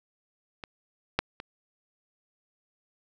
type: clicks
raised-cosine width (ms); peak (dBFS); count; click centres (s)
0.3; -22 / -7 / -22; 3; 0.638 / 1.19 / 1.401
effects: none